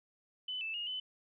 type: tone with pitch steps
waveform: sine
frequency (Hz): 3011 / 2638 / 2857 / 3021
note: F#7 / E7 / F7 / F#7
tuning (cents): +30 / +1 / +39 / +35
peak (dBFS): -36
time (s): 0.48-1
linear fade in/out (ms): 5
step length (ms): 130
effects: none